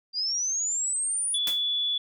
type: linear sweep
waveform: sine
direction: up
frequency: 4721 to 9956 Hz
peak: -25 dBFS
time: 0.13-1.39 s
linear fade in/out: 50 ms
type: tone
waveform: sine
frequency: 3435 Hz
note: A7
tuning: 42 cents flat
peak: -24 dBFS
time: 1.34-1.98 s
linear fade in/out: 5 ms
type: noise with exponential decay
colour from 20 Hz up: white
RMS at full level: -29 dBFS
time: 1.47-1.63 s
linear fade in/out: 2 ms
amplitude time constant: 34 ms
effects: none